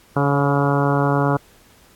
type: harmonic tone with a mistuned harmonic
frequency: 141.6 Hz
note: C#3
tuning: 37 cents sharp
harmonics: 1 / 2 / 3 / 4 / 5 / 6 / 7 / 8 / 9 / 10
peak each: -19 / -22 / -24 / -25 / -26 / -27 / -27 / -28 / -29 / -29 dBFS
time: 0.16-1.37 s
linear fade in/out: 5 ms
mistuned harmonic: 4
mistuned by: -22 cents
effects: pink hiss -52 dBFS RMS until 1.95 s + AAC 64 kbps